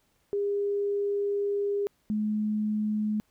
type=tone pair in turn; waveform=sine; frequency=404.7 / 212.6 Hz; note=G#4 / G#3; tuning=-45 / +41 cents; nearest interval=major seventh; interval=1114 cents; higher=first; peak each=-25 dBFS; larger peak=neither; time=0.33-1.87 / 2.1-3.2 s; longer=first; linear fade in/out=0 ms; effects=pink hiss -70 dBFS RMS until 3.3 s